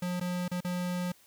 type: tone with dropouts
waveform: square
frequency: 178.8 Hz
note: F3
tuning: 41 cents sharp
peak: -31 dBFS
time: 0.02-1.12 s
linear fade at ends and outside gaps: 5 ms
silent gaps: 0.199-0.21 / 0.481-0.514 / 0.606-0.646 s
effects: white hiss -61 dBFS RMS until 1.26 s